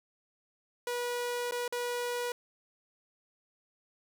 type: tone with dropouts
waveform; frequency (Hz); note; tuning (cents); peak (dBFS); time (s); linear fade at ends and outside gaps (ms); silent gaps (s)
sawtooth; 485.5; B4; -30; -28; 0.87-2.32; 2; 1.511-1.521 / 1.679-1.724
effects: none